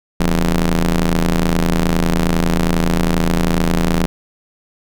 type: ring-modulated tone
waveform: sawtooth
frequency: 82.41 Hz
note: E2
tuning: in tune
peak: -6 dBFS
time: 0.2-4.06 s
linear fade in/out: 0 ms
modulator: 97.3 Hz
effects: none